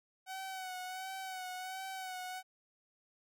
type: tone with vibrato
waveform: sawtooth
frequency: 750 Hz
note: F#5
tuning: 23 cents sharp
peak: -37 dBFS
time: 0.26-2.43 s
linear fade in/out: 50 ms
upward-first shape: sine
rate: 1.4 Hz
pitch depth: 39 cents each way
effects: none